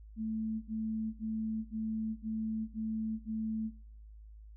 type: tone bursts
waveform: sine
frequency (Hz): 220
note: A3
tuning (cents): 0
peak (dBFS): -33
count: 7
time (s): 0.16-3.71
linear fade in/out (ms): 50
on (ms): 460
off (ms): 55
effects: noise-tail reverb RT60 0.7 s tail -26 dB re dry + added 53 Hz sine -49 dBFS peak until 4.56 s